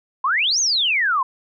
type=exponential two-way sweep; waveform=sine; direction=up then down; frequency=992 to 6645 to 992 Hz; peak=-16 dBFS; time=0.24-1.23 s; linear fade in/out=5 ms; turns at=0.6 s; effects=none